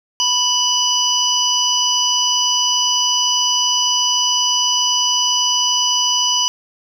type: harmonic tone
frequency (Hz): 987.8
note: B5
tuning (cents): 0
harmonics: 1 / 3 / 5 / 6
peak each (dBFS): -23 / -17 / -21 / -19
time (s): 0.2-6.48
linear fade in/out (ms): 0
effects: 7-bit